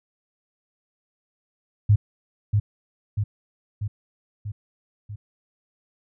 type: tone with echo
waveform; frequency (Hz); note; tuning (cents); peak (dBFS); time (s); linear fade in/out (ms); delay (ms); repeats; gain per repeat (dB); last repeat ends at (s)
sine; 103.83; G#2; 0; -12; 1.89-1.96; 10; 640; 5; -4; 5.16
effects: none